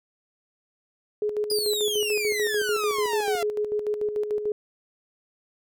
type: tone with tremolo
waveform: sine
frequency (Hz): 420.2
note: G#4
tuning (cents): +20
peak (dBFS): -22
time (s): 1.22-4.52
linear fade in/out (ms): 2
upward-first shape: square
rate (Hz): 6.8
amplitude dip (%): 55
type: exponential sweep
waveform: sawtooth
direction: down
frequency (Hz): 4978 to 673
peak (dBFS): -23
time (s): 1.5-3.43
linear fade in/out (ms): 2
effects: none